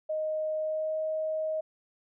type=tone with pitch glide; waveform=sine; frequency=622.3 to 628.1 Hz; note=D#5 to D#5; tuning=0 to +16 cents; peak=-28 dBFS; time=0.09-1.61 s; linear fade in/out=10 ms; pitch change=+16 cents; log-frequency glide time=0.58-0.99 s; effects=none